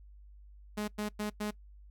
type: tone bursts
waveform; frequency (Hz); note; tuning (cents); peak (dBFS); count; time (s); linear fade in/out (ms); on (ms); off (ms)
sawtooth; 210; G#3; +19; -29; 4; 0.77-1.51; 10; 110; 100
effects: noise-tail reverb RT60 0.1 s tail -21 dB re dry + added 50 Hz sine -51 dBFS peak until 1.9 s